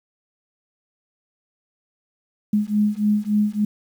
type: beating tone pair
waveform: sine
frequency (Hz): 207.7 / 211.2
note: G#3 / G#3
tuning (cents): 0 / +29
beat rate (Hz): 3.5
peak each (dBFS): -20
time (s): 2.53-3.65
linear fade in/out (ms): 5
effects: 8-bit